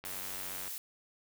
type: click train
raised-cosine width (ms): 0.3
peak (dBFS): -29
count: 61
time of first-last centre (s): 0.04-0.678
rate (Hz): 94.1
type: noise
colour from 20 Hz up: blue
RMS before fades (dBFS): -41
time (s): 0.05-0.78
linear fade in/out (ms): 0
effects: none